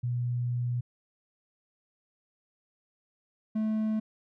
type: tone pair in turn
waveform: sine / triangle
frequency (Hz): 121.9 / 217.2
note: B2 / A3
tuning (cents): -22 / -22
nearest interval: minor seventh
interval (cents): 1000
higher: second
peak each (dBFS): -27 / -24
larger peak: second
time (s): 0.03-0.81 / 3.55-4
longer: first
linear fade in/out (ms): 10
effects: none